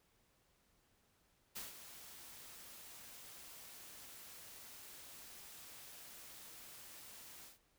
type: noise with ADSR envelope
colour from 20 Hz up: white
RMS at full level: -45 dBFS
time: 1.55-7.59 s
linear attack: 16 ms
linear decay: 150 ms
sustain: -10 dB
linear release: 150 ms
effects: pink hiss -75 dBFS RMS until 7.78 s